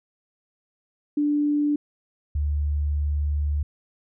sine tone pair in turn, 293.7 / 73.42 Hz, D4 / D2, 0 / 0 cents, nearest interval 2 octaves, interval 2400 cents, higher first, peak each -19 / -21 dBFS, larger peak first, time 1.17-1.76 / 2.35-3.63 s, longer second, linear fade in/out 5 ms, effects none

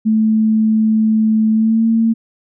sine tone with pitch glide, 218.7 to 226.2 Hz, A3 to A3, -10 to +48 cents, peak -10 dBFS, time 0.05-2.14 s, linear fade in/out 20 ms, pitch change +58 cents, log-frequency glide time 1.52-1.85 s, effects none

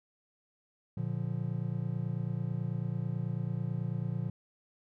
triangle chord, Bb major, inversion none, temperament just, 116.54 / 145.68 / 174.81 Hz, Bb2 / D3 / F3, 0 / -14 / +2 cents, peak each -33 / -34 / -35 dBFS, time 0.97-4.3 s, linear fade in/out 5 ms, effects none

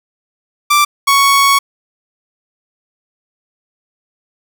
sawtooth tone pair in turn, 1174.7 / 1112 Hz, D6 / C#6, 0 / +5 cents, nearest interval minor second, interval 95 cents, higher first, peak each -4 dBFS, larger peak neither, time 0.7-0.85 / 1.07-1.59 s, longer second, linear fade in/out 10 ms, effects none

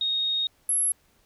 sine tone pair in turn, 3729 / 11174 Hz, A#7 / F9, 0 / 0 cents, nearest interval octave + perfect fifth, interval 1900 cents, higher second, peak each -23 / -21 dBFS, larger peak second, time 0.01-0.47 / 0.69-0.92 s, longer first, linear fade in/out 2 ms, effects pink hiss -64 dBFS RMS until 1.25 s

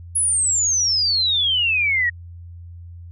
sine exponential sweep, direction down, 10548 to 1864.7 Hz, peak -16 dBFS, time 0.15-2.1 s, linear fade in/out 10 ms, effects added 86 Hz sine -35 dBFS peak until 3.11 s

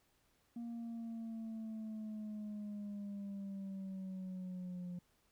sine linear sweep, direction down, 235.7 to 176.6 Hz, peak -39 dBFS, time 0.56-4.99 s, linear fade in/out 5 ms, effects tanh soft clip ceiling -41 dBFS + pink hiss -75 dBFS RMS until 5.31 s

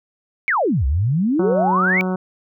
sine exponential two-way sweep, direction down then up, 2349 to 62 to 2349 Hz, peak -15 dBFS, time 0.48-2.01 s, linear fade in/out 0 ms, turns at 0.86 s
harmonic tone, 185 Hz, F#3, in tune, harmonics 1 / 2 / 3 / 4 / 5 / 6 / 7 / 8, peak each -20 / -26 / -30 / -32 / -34 / -36 / -37 / -38 dBFS, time 1.39-2.16 s, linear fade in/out 5 ms
effects none

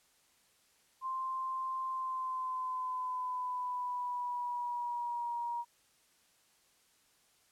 sine tone with pitch glide, 1046.5 to 948.6 Hz, C6 to A#5, 0 to +30 cents, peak -34 dBFS, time 1.01-5.65 s, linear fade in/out 50 ms, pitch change -170 cents, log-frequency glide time 1.88-5.35 s, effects white hiss -69 dBFS RMS until 7.51 s + low-pass 11000 Hz 12 dB/octave

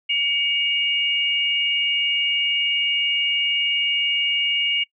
sine tone pair together, 2260 / 2847 Hz, C#7 / F7, +33 / +33 cents, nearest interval major third, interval 400 cents, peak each -24 / -20 dBFS, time 0.09-4.84 s, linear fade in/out 10 ms, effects noise-tail reverb RT60 0.1 s tail -20 dB re dry

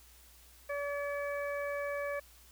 harmonic tone, 572 Hz, D5, 46 cents flat, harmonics 1 / 2 / 3 / 4, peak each -35 / -43 / -42 / -45 dBFS, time 0.69-2.2 s, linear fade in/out 10 ms, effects added 60 Hz sine -60 dBFS peak until 2.51 s + white hiss -60 dBFS RMS until 2.51 s

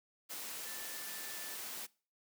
sine tone in noise, 1760 Hz, A6, in tune, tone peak -52 dBFS, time 0.65-1.56 s, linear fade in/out 20 ms, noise white, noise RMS -44 dBFS, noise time 0.29-1.87 s, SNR -11 dB, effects noise-tail reverb RT60 0.4 s tail -23 dB re dry + high-pass 200 Hz 12 dB/octave

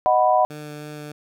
sine chord, B major, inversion first, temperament equal, 622.3 / 740 / 987.8 Hz, D#5 / F#5 / B5, 0 / 0 / 0 cents, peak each -19 / -17 / -20 dBFS, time 0.06-0.45 s, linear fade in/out 0 ms
15% pulse tone with vibrato, 149.7 Hz, D3, 33 cents sharp, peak -27 dBFS, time 0.5-1.12 s, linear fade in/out 5 ms, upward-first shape sine, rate 3.2 Hz, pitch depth 10 cents each way
effects none

